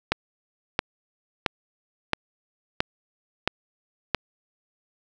click train, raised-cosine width 0.3 ms, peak -4 dBFS, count 7, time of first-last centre 0.12-4.147 s, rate 1.49 Hz, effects none

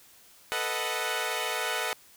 10% pulse chord, B dominant seventh, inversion third, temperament equal, 440 / 493.9 / 622.3 / 740 Hz, A4 / B4 / D#5 / F#5, 0 / 0 / 0 / 0 cents, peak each -26 dBFS, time 0.52-1.93 s, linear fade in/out 0 ms, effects white hiss -56 dBFS RMS until 2.16 s

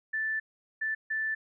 sine tone bursts at uneven times, 1760 Hz, A6, in tune, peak -28 dBFS, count 3, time 0.13-0.4 / 0.81-0.95 / 1.1-1.35 s, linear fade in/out 10 ms, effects none

